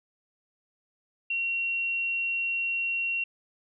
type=tone; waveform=sine; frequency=2740 Hz; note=F7; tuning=34 cents flat; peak=-26 dBFS; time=1.3-3.24 s; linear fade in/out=5 ms; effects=none